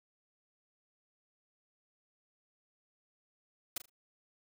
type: noise with echo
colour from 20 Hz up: white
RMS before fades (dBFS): -36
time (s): 3.76-3.78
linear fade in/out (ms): 5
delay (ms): 39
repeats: 3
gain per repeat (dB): -12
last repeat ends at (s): 3.897
effects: none